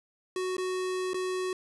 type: tone with dropouts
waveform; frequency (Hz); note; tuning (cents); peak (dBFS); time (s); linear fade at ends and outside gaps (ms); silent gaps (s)
square; 370; F#4; 0; -30; 0.36-1.53; 2; 0.568-0.581 / 1.134-1.143
effects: resampled to 24000 Hz + 10-bit

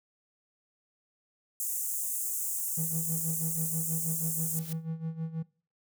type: high-pass noise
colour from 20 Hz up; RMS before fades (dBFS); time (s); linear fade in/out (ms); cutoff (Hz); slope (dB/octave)
pink; -33; 1.6-4.59; 0; 7000; 48
type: tone with tremolo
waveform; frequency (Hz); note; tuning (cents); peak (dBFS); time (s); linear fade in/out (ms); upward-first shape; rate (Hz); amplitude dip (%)
triangle; 161.8; E3; -32; -28; 2.77-5.43; 10; sine; 6.2; 80
type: noise with exponential growth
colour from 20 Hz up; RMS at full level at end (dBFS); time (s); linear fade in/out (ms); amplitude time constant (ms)
blue; -39; 4.22-4.73; 5; 110
effects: noise-tail reverb RT60 0.4 s tail -22 dB re dry

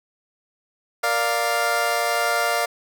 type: chord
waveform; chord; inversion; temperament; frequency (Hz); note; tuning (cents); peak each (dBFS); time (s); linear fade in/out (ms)
20% pulse; Bb major; none; equal; 466.2 / 587.3 / 698.5; Bb4 / D5 / F5; 0 / 0 / 0; -23 / -20 / -17; 1.03-2.66; 10
effects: none

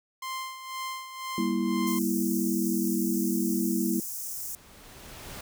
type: tone with tremolo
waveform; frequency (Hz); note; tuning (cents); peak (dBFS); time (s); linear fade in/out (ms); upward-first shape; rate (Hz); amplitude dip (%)
sawtooth; 1047; C6; +1; -28; 0.22-1.99; 5; sine; 2; 65
type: chord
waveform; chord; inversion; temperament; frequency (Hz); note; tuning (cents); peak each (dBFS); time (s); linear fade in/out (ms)
sine; E diminished; first; just; 197.78 / 237.3 / 329.6; G3 / Bb3 / E4; +16 / +31 / 0; -29; 1.38-4; 2
type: high-pass noise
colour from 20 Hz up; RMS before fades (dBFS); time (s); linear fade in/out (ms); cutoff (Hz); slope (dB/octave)
white; -36; 1.87-4.55; 0; 5600; 48
type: noise with exponential growth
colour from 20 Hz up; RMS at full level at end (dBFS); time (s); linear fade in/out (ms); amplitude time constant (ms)
pink; -40; 3.06-5.41; 5; 510
effects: none

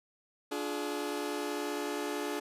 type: chord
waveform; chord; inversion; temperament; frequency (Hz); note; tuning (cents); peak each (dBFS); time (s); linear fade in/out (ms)
sawtooth; D diminished; none; just; 293.7 / 352.4 / 422.9; D4 / F4 / Ab4; 0 / +16 / +31; -33 / -36 / -33; 0.51-2.4; 10
effects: resampled to 32000 Hz

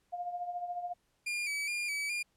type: tone with tremolo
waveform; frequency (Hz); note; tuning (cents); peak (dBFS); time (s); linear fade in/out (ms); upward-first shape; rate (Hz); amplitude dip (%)
sine; 707; F5; +21; -32; 0.12-0.94; 20; triangle; 14; 70
type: tone with vibrato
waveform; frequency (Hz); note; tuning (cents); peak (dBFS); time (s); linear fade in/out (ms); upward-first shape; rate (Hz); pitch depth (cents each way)
40% pulse; 2349; D7; 0; -32; 1.26-2.23; 10; square; 2.4; 46
effects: pink hiss -75 dBFS RMS until 2.36 s + low-pass 12000 Hz 12 dB/octave

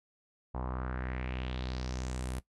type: tone with low-pass filter sweep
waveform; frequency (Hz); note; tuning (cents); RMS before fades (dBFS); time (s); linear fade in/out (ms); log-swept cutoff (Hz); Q
sawtooth; 63.2; B1; +41; -37; 0.54-2.4; 10; 900 to 11000; 3.1
effects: noise-tail reverb RT60 0.1 s tail -17 dB re dry

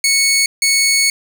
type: tone pair in turn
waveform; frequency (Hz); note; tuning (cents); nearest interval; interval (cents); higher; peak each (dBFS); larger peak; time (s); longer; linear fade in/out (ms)
15% pulse; 2211 / 2211; C#7 / C#7; -5 / -5; unison; 0; neither; -5; neither; 0.04-0.46 / 0.62-1.1; second; 2
effects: none

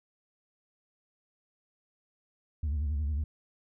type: tone with vibrato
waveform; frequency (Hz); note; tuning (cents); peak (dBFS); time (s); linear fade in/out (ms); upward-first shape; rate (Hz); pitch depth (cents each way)
sine; 74; D2; +14; -25; 2.63-3.24; 5; sine; 11; 120
effects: tanh soft clip ceiling -27 dBFS

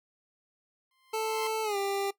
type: tone with exponential growth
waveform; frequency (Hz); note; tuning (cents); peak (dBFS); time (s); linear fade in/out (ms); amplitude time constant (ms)
15% pulse; 1046.5; C6; 0; -27; 0.91-1.47; 2; 120
type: tone with pitch glide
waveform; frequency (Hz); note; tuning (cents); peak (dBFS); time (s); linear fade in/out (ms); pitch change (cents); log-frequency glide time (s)
25% pulse; 440 to 396.6; A4 to G4; 0 to +20; -25; 1.13-2.11; 10; -180; 1.63-1.77
effects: noise-tail reverb RT60 0.1 s tail -19 dB re dry

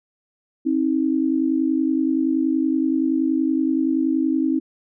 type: tone pair together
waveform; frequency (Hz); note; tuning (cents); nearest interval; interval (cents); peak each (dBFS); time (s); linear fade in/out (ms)
sine; 267.3 / 317.9; C4 / D#4; +37 / +37; minor third; 300; -20; 0.65-4.6; 20
effects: none

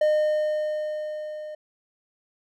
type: tone with level ramp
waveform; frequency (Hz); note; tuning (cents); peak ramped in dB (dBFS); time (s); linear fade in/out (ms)
triangle; 610; D#5; -34; -15 to -32; 0.01-1.55; 5
effects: none

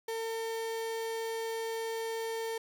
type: tone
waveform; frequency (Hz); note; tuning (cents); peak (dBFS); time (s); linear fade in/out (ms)
35% pulse; 452.1; A4; +47; -32; 0.08-2.58; 5
effects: none

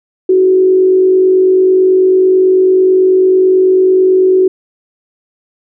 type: tone with frequency modulation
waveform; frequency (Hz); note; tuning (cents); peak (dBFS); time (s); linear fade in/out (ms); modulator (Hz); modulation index
sine; 373.3; F#4; +15; -5; 0.29-4.48; 5; 49.1; 0.34
effects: none

